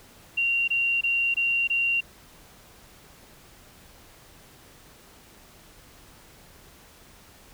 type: tone bursts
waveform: sine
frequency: 2762 Hz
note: F7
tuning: 20 cents flat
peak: -21 dBFS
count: 5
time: 0.37-2.008 s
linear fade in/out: 10 ms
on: 310 ms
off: 22 ms
effects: pink hiss -52 dBFS RMS until 7.53 s